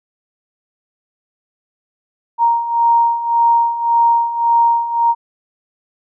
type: beating tone pair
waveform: sine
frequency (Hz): 932.3 / 934.1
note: A#5 / A#5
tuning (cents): 0 / +3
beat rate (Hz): 1.8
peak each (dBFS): -17 / -12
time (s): 2.38-5.15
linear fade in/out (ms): 50
effects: none